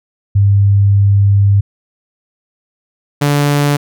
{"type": "tone pair in turn", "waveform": ["sine", "sawtooth"], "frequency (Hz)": [100, 144.6], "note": ["G2", "D3"], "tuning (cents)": [35, -27], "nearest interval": "tritone", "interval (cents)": 638, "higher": "second", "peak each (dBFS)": -6, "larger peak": "neither", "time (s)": [[0.35, 1.61], [3.21, 3.77]], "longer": "first", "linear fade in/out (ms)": 10, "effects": []}